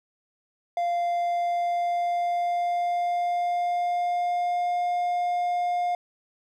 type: tone with pitch glide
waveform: triangle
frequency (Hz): 695 to 708.4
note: F5 to F5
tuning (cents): -9 to +24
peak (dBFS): -21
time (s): 0.77-5.95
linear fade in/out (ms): 2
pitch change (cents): +33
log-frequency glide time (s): 0.92-4.81
effects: none